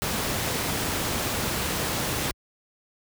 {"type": "noise", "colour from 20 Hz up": "pink", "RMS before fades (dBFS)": -27, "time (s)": [0.02, 2.31], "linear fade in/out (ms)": 0, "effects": ["high-pass 60 Hz 12 dB/octave"]}